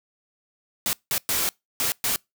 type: noise bursts at uneven times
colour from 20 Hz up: white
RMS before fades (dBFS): -24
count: 5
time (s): 0.86-0.93 / 1.11-1.18 / 1.29-1.49 / 1.8-1.92 / 2.04-2.16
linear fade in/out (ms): 0
effects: noise-tail reverb RT60 0.2 s tail -26 dB re dry